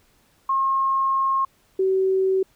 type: tone pair in turn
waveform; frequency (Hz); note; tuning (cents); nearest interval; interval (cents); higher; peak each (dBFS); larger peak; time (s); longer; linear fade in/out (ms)
sine; 1076 / 380.4; C6 / F#4; +48 / +48; octave + tritone; 1800; first; -18 / -17; second; 0.49-1.45 / 1.79-2.43; first; 5
effects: pink hiss -61 dBFS RMS until 2.55 s